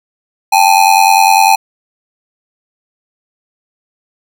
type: ring-modulated tone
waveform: square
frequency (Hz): 833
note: G#5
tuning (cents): +5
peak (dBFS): -3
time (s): 0.52-1.56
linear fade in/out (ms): 10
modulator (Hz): 45
effects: none